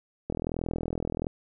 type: click train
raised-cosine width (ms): 2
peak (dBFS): -17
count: 41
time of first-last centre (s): 0.3-1.269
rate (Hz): 41.3
effects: none